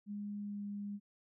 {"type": "tone with pitch glide", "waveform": "sine", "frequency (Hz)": [205.3, 203.5], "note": ["G#3", "G#3"], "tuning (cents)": [-20, -35], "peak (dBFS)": -39, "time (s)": [0.06, 1], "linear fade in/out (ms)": 50, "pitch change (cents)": -15, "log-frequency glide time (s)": [0.4, 0.63], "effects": []}